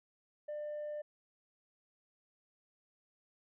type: tone with tanh clipping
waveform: sine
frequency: 597 Hz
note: D5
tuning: 28 cents sharp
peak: -39 dBFS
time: 0.48-1.02 s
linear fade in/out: 10 ms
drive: 1 dB
effects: none